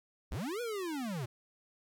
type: linear two-way sweep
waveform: square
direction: up then down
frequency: 35.01 to 493.9 to 110.6 Hz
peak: -36 dBFS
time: 0.31-1.26 s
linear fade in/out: 10 ms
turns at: 0.61 s
effects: 13-bit